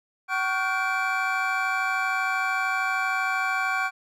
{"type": "tone cluster", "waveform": "triangle", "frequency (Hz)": [758, 1118, 1433, 1546, 2332], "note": ["F#5", "C#6", "F6", "G6", "D7"], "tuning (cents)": [42, 14, 44, -24, -13], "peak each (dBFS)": -28, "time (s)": [0.28, 3.91], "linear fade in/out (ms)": 50, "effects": []}